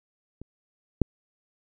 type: clicks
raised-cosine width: 3 ms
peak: -27 / -6 dBFS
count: 2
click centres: 0.416 / 1.017 s
effects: none